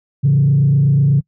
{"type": "tone with frequency modulation", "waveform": "sine", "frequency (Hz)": 140, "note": "C#3", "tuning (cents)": 18, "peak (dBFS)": -8, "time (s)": [0.23, 1.21], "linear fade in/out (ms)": 20, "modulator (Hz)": 28.1, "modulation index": 0.56, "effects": ["noise-tail reverb RT60 0.1 s tail -24 dB re dry", "tanh soft clip ceiling -5 dBFS"]}